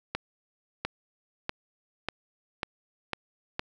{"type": "accelerating click train", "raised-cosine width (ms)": 0.3, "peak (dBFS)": -13, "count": 7, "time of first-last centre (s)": [0.15, 3.594], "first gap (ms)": 700, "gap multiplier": 0.92, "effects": []}